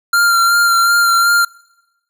square tone with vibrato, 1386 Hz, F6, 14 cents flat, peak -10 dBFS, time 0.13-1.45 s, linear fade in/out 5 ms, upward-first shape sine, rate 2.7 Hz, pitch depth 20 cents each way, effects noise-tail reverb RT60 1.0 s tail -25 dB re dry

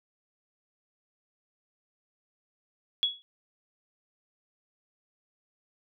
sine tone with exponential decay, 3362 Hz, G#7, 20 cents sharp, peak -19 dBFS, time 3.03-3.22 s, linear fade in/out 0 ms, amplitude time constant 41 ms, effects none

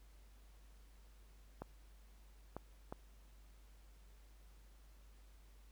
clicks, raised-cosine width 1 ms, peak -30 dBFS, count 3, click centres 1.62 / 2.566 / 2.925 s, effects added 50 Hz sine -59 dBFS peak until 5.71 s + pink hiss -71 dBFS RMS until 5.71 s

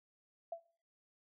sine tone with exponential decay, 672 Hz, E5, 33 cents sharp, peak -35 dBFS, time 0.52-0.62 s, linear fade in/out 5 ms, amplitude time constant 20 ms, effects noise-tail reverb RT60 0.4 s tail -17 dB re dry

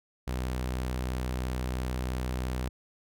sawtooth tone, 63 Hz, B1, 35 cents sharp, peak -26 dBFS, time 0.27-2.69 s, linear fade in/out 10 ms, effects none

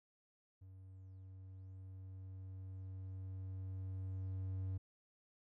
triangle tone with level ramp, 94.5 Hz, F#2, 37 cents sharp, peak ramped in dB -52 to -36 dBFS, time 0.61-4.78 s, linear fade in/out 10 ms, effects none

